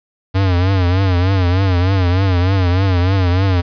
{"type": "tone with vibrato", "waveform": "square", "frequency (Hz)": 92.5, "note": "F#2", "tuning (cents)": 0, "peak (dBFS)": -12, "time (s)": [0.34, 3.62], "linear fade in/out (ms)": 20, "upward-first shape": "triangle", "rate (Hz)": 3.3, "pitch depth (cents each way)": 120, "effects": ["resampled to 11025 Hz", "7-bit"]}